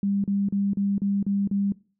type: tone bursts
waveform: sine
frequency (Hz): 199.4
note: G3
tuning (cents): +30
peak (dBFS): -21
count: 7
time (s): 0.03-1.722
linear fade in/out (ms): 2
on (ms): 210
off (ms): 37
effects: noise-tail reverb RT60 0.4 s tail -22 dB re dry